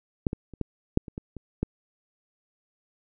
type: clicks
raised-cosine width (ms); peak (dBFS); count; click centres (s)
3; -10 / -17 / -29 / -15 / -6 / -26 / -21 / -25 / -12; 9; 0.268 / 0.331 / 0.537 / 0.613 / 0.974 / 1.082 / 1.179 / 1.367 / 1.63
effects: none